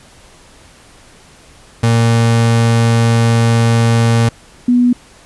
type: tone pair in turn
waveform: 35% pulse / sine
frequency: 115.6 / 244.9 Hz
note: A#2 / B3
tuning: -14 / -14 cents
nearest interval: octave + minor second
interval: 1300 cents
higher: second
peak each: -7 dBFS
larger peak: neither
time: 1.83-4.29 / 4.68-4.93 s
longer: first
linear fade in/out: 5 ms
effects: pink hiss -43 dBFS RMS until 5.25 s + resampled to 24000 Hz